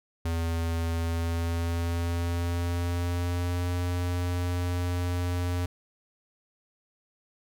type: tone with pitch glide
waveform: square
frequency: 83.1 to 88.55 Hz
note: E2 to F2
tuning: +15 to +24 cents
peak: -27 dBFS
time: 0.25-5.66 s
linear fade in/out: 5 ms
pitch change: +109 cents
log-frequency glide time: 0.93-3.71 s
effects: none